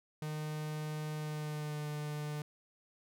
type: tone with pitch glide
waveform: 45% pulse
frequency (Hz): 153.1 to 149.34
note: D#3 to D3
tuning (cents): -28 to +29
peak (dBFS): -37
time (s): 0.22-2.42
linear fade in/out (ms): 2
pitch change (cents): -43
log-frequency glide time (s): 1.15-1.89
effects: none